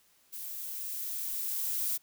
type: noise with level ramp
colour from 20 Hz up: violet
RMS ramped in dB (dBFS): -41 to -31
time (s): 0.32-1.98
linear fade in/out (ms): 20
effects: white hiss -66 dBFS RMS until 2.02 s